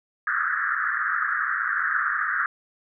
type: band-pass noise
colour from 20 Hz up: white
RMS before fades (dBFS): -25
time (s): 0.27-2.46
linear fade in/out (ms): 2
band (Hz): 1200 to 1800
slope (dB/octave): 96
effects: none